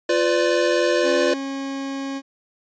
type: chord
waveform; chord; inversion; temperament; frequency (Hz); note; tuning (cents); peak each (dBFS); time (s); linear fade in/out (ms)
square; B diminished; second; equal with one note detuned; 349.2 / 503.4 / 587.3; F4 / B4 / D5; 0 / +33 / 0; -22; 0.09-1.34; 5
type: tone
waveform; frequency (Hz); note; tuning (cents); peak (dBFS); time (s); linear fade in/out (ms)
40% pulse; 272.9; C#4; -27; -25; 1.02-2.22; 50
effects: resampled to 16000 Hz